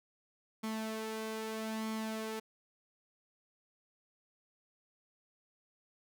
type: tone with flanger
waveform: sawtooth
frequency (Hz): 220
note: A3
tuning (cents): 0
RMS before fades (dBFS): -39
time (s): 0.63-2.4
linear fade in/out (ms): 10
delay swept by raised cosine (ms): 0.91 to 2.61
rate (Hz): 0.79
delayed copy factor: +0.5
effects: none